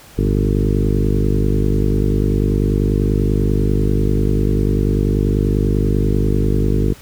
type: harmonic tone with a mistuned harmonic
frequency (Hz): 50.2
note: G1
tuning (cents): +42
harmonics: 1 / 2 / 3 / 4 / 5 / 6 / 7 / 8 / 9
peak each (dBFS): -17 / -20 / -22 / -23 / -24 / -25 / -25 / -26 / -27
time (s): 0.17-6.94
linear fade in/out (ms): 20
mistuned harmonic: 2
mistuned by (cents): +90
effects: pink hiss -42 dBFS RMS until 7.01 s